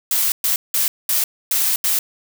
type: noise bursts at uneven times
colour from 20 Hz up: blue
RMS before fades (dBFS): -18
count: 6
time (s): 0.11-0.32 / 0.44-0.56 / 0.74-0.88 / 1.09-1.24 / 1.51-1.76 / 1.84-1.99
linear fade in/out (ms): 2
effects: none